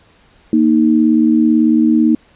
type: tone pair together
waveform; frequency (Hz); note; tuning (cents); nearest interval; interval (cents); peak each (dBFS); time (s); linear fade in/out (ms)
sine; 233.1 / 311.2; A#3 / D#4; 0 / 0; perfect fourth; 500; -11; 0.53-2.15; 2
effects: pink hiss -50 dBFS RMS until 2.35 s + resampled to 8000 Hz